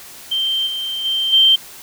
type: tone with level steps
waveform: sine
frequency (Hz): 3136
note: G7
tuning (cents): 0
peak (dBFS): -16 / -21 / -16 / -8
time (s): 0.31-1.56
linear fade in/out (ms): 10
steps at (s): 0.66 / 1.04 / 1.32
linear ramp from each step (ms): 20
effects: white hiss -38 dBFS RMS until 1.82 s